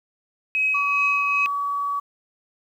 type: tone with tremolo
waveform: sine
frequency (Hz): 2545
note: D#7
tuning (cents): +39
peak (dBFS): -17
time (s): 0.55-1.46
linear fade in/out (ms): 0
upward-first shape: triangle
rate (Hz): 2.5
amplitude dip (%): 45
type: tone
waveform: sine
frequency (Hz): 1137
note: C#6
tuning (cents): +44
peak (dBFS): -22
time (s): 0.74-2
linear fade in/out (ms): 10
effects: tanh soft clip ceiling -10 dBFS + 9-bit